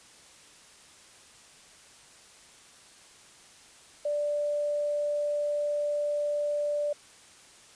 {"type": "tone", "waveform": "sine", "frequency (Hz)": 587.3, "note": "D5", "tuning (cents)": 0, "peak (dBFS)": -26, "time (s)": [4.05, 6.93], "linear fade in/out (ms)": 5, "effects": ["white hiss -54 dBFS RMS until 7.75 s", "resampled to 22050 Hz"]}